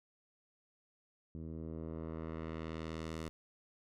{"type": "tone with low-pass filter sweep", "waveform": "10% pulse", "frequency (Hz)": 80.4, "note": "E2", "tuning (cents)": -43, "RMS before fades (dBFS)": -43, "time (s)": [1.35, 3.29], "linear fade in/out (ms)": 0, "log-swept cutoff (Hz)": [250, 11000], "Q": 0.73, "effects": []}